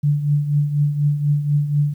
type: tone with tremolo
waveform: sine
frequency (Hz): 146.2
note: D3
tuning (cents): -7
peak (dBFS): -12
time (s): 0.03-1.94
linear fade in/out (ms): 10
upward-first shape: triangle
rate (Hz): 4.1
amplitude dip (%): 70
effects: 9-bit